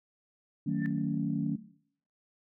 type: chord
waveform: sine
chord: D# half-diminished seventh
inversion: none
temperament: just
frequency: 155.56 / 186.68 / 224 / 280 Hz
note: D#3 / F#3 / A3 / C#4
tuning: 0 / +16 / +31 / +18 cents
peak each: -33 dBFS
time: 0.66-1.56 s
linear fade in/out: 10 ms
type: tone with exponential growth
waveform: sine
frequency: 1781 Hz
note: A6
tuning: 21 cents sharp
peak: -34 dBFS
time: 0.7-0.86 s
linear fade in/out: 0 ms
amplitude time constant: 34 ms
effects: noise-tail reverb RT60 0.6 s tail -17 dB re dry + tanh soft clip ceiling -17 dBFS